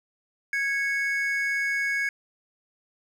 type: tone pair together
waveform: triangle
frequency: 1653 / 2209 Hz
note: G#6 / C#7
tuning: -9 / -7 cents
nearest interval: perfect fourth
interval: 502 cents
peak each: -25 dBFS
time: 0.53-2.09 s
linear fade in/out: 2 ms
effects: none